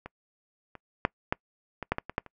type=clicks; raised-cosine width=0.5 ms; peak=-24 / -28 / -7 / -10 / -19 / -10 / -15 / -21 / -11 / -30 dBFS; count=10; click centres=0.06 / 0.753 / 1.051 / 1.325 / 1.827 / 1.92 / 1.984 / 2.096 / 2.181 / 2.263 s; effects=noise-tail reverb RT60 0.1 s tail -26 dB re dry